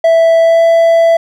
triangle tone with pitch glide, 659.3 to 665 Hz, E5 to E5, 0 to +15 cents, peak -3 dBFS, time 0.04-1.17 s, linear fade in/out 5 ms, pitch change +15 cents, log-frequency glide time 0.4-0.63 s, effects none

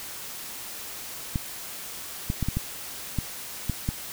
clicks, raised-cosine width 5 ms, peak -13 dBFS, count 8, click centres 1.358 / 2.301 / 2.427 / 2.486 / 2.57 / 3.187 / 3.697 / 3.889 s, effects white hiss -38 dBFS RMS until 4.12 s

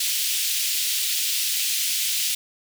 pink high-pass noise, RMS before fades -24 dBFS, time 0-2.35 s, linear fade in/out 5 ms, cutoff 2800 Hz, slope 24 dB/octave, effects none

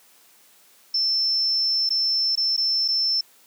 sine tone with dropouts, 5330 Hz, E8, 18 cents sharp, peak -19 dBFS, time 0.94-3.21 s, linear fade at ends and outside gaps 5 ms, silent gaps 1.892-1.904 / 2.355-2.374 / 2.566-2.576 / 2.88-2.884 s, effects white hiss -55 dBFS RMS until 3.46 s + high-pass 200 Hz 12 dB/octave

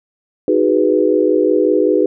sine chord, G# minor seventh, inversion second, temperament equal, 311.1 / 370 / 415.3 / 493.9 Hz, D#4 / F#4 / G#4 / B4, 0 / 0 / 0 / 0 cents, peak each -16 dBFS, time 0.48-2.06 s, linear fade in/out 2 ms, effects none

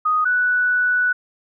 sine tone pair in turn, 1245 / 1480.6 Hz, D#6 / F#6, +1 / +1 cents, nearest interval minor third, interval 300 cents, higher second, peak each -15 dBFS, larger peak neither, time 0.05-0.25 / 0.25-1.13 s, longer second, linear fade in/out 10 ms, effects none

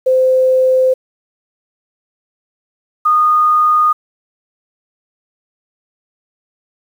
sine tone pair in turn, 517 / 1229.6 Hz, C5 / D#6, -21 / -21 cents, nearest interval octave + minor third, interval 1500 cents, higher second, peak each -8 dBFS, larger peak neither, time 0.06-0.94 / 3.05-3.93 s, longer neither, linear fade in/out 10 ms, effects 7-bit

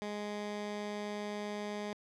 15% pulse tone, 207.7 Hz, G#3, in tune, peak -31 dBFS, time 0.02-1.93 s, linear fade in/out 0 ms, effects low-pass 6000 Hz 12 dB/octave

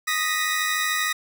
sawtooth tone cluster, 1242 / 1868 / 1961 Hz, D#6 / A#6 / B6, -3 / +3 / -13 cents, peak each -23 dBFS, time 0.07-1.13 s, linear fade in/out 10 ms, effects none

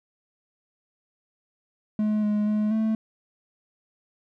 triangle tone with pitch steps, 212.8 / 209.5 / 212.1 / 219.9 Hz, G#3 / G#3 / G#3 / A3, +42 / +15 / +37 / -1 cents, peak -19 dBFS, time 1.99-2.95 s, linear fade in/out 2 ms, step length 240 ms, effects none

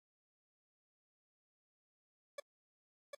40% pulse tone with echo, 572 Hz, D5, 46 cents flat, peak -40 dBFS, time 2.38-2.4 s, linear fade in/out 5 ms, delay 750 ms, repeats 1, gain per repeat -3 dB, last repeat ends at 3.15 s, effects low-pass 12000 Hz 12 dB/octave + AAC 64 kbps

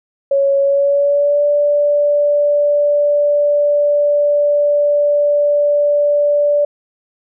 sine tone with pitch glide, 554.4 to 583.3 Hz, C#5 to D5, 0 to -12 cents, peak -10 dBFS, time 0.31-6.65 s, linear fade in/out 5 ms, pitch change +88 cents, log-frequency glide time 0.59-1.44 s, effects none

